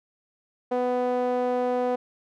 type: tone with band-pass filter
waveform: sawtooth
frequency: 248.7 Hz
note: B3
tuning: 12 cents sharp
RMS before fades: -25 dBFS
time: 0.71-1.96 s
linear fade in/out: 10 ms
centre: 590 Hz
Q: 3
effects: none